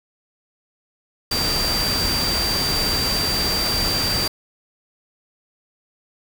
sine tone in noise, 4699 Hz, D8, in tune, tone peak -21 dBFS, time 1.31-4.28 s, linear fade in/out 5 ms, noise pink, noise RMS -24 dBFS, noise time 1.31-4.28 s, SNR 0 dB, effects none

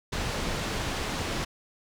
pink low-pass noise, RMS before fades -31 dBFS, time 0.12-1.45 s, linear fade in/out 10 ms, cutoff 6000 Hz, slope 12 dB/octave, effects none

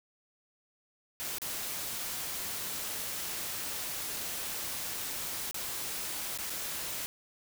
white noise with dropouts, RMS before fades -37 dBFS, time 1.2-7.06 s, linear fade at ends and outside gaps 0 ms, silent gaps 1.384-1.418 / 5.511-5.544 / 6.376-6.386 / 6.497-6.503 s, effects none

